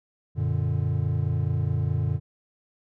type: chord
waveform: triangle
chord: Gb augmented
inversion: none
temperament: equal with one note detuned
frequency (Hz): 92.5 / 117.42 / 146.83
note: Gb2 / Bb2 / D3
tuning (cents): 0 / +13 / 0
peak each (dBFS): -25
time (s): 0.35-2.2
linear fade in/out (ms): 50
effects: none